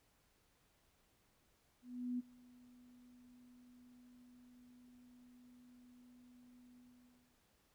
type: tone with ADSR envelope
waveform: sine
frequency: 246.9 Hz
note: B3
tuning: in tune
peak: -36 dBFS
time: 1.82-7.41 s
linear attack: 370 ms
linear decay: 22 ms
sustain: -24 dB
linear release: 620 ms
effects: pink hiss -75 dBFS RMS until 7.74 s